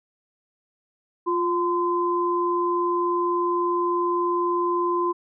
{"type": "tone pair together", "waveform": "sine", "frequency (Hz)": [350.5, 1027], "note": ["F4", "C6"], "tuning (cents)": [6, -33], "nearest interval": "octave + perfect fifth", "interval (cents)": 1861, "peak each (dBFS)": -23, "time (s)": [1.26, 5.13], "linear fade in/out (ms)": 20, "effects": []}